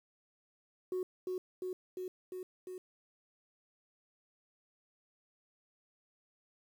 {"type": "tone with echo", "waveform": "sine", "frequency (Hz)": 368.5, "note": "F#4", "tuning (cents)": -7, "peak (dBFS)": -31, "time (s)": [0.92, 1.03], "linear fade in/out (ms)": 2, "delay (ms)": 350, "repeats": 5, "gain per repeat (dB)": -2, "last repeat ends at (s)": 2.78, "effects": ["tanh soft clip ceiling -31 dBFS", "10-bit"]}